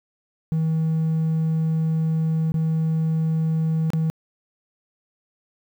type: tone with dropouts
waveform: triangle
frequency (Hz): 160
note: D#3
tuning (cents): +49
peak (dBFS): -16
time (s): 0.52-4.1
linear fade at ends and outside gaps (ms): 0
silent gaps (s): 2.52-2.542 / 3.903-3.934
effects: tanh soft clip ceiling -13 dBFS + 9-bit